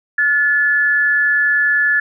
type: tone pair together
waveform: sine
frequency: 1429.9 / 1725 Hz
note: F6 / A6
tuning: +40 / -35 cents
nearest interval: minor third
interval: 325 cents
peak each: -21 / -12 dBFS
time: 0.18-2 s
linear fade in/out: 5 ms
effects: none

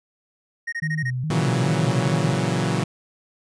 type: tone bursts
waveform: triangle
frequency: 1864.7 Hz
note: A#6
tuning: in tune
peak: -23 dBFS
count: 6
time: 0.67-1.105 s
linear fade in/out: 10 ms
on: 55 ms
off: 21 ms
type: tone with vibrato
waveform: sine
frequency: 140.5 Hz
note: C#3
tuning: 24 cents sharp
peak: -23 dBFS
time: 0.82-2.33 s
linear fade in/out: 5 ms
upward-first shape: square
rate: 2.4 Hz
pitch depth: 180 cents each way
type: chord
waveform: sawtooth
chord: F# dominant seventh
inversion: first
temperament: equal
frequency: 116.54 / 138.59 / 164.81 / 185 Hz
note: A#2 / C#3 / E3 / F#3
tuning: 0 / 0 / 0 / 0 cents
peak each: -22 dBFS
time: 1.3-2.84 s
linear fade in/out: 5 ms
effects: resampled to 22050 Hz

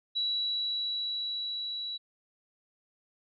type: tone with level ramp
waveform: sine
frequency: 3918 Hz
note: B7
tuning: 15 cents flat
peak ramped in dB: -27 to -34 dBFS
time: 0.15-1.98 s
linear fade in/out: 20 ms
effects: none

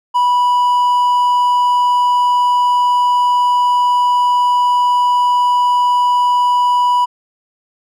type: tone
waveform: triangle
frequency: 982 Hz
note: B5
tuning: 10 cents flat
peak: -8 dBFS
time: 0.14-7.06 s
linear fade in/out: 20 ms
effects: none

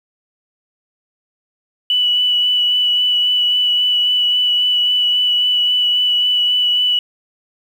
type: tone with vibrato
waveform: sine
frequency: 2960 Hz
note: F#7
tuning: in tune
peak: -12 dBFS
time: 1.9-6.99 s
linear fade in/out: 2 ms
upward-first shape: sine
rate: 3.7 Hz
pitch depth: 13 cents each way
effects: 7-bit

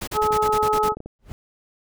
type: noise bursts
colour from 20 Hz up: pink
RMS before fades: -30 dBFS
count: 9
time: 0.01-0.891 s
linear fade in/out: 10 ms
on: 65 ms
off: 37 ms
type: harmonic tone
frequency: 427 Hz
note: G#4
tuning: 48 cents sharp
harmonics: 1 / 2 / 3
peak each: -22 / -22 / -22 dBFS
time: 0.13-0.95 s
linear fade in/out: 50 ms
type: clicks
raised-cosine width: 2 ms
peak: -22 dBFS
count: 12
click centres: 0.251 / 0.308 / 0.363 / 0.492 / 0.534 / 0.628 / 0.769 / 0.857 / 0.921 / 0.97 / 1.004 / 1.06 s
type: noise with exponential growth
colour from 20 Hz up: brown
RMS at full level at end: -31 dBFS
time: 1.19-1.32 s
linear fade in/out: 0 ms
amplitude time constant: 27 ms
effects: none

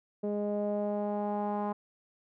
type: tone with low-pass filter sweep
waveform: sawtooth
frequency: 206.5 Hz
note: G#3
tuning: 10 cents flat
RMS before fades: -32 dBFS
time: 0.23-1.73 s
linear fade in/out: 10 ms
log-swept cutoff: 520 to 940 Hz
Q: 4.1
effects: none

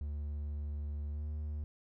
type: tone with pitch glide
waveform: triangle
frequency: 73.42 to 75.22 Hz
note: D2 to D2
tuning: 0 to +42 cents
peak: -34 dBFS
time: 0.01-1.64 s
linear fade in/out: 0 ms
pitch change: +42 cents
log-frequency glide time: 1.13-1.22 s
effects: none

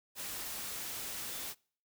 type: tone in noise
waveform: sine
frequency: 3520 Hz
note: A7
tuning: in tune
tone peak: -52 dBFS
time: 1.28-1.49 s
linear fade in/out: 50 ms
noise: white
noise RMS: -41 dBFS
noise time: 0.15-1.55 s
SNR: -14 dB
effects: noise-tail reverb RT60 0.5 s tail -26 dB re dry

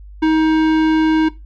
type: tone with tanh clipping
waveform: sine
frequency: 315.6 Hz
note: D#4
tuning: 25 cents sharp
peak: -13 dBFS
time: 0.22-1.29 s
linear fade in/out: 10 ms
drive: 17 dB
effects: noise-tail reverb RT60 0.2 s tail -17 dB re dry + added 50 Hz sine -34 dBFS peak until 1.45 s

